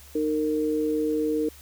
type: tone pair together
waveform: sine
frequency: 306.8 / 459.7 Hz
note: D#4 / A#4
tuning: -24 / -24 cents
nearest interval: perfect fifth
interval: 700 cents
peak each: -25 dBFS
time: 0.15-1.49 s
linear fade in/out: 5 ms
effects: added 71 Hz sine -49 dBFS peak until 1.61 s + white hiss -50 dBFS RMS until 1.61 s